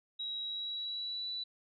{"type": "tone with pitch glide", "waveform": "sine", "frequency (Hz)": [3853, 3959], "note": ["B7", "B7"], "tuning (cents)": [-44, 3], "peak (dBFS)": -36, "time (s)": [0.19, 1.44], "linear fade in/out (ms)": 10, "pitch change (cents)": 47, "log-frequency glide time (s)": [0.42, 1.29], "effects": []}